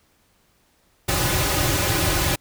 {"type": "noise with comb filter", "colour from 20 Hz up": "pink", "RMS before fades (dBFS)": -21, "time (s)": [1.08, 2.36], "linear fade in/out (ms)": 10, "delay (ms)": 4.4, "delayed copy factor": -0.95, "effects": ["pink hiss -62 dBFS RMS until 2.4 s"]}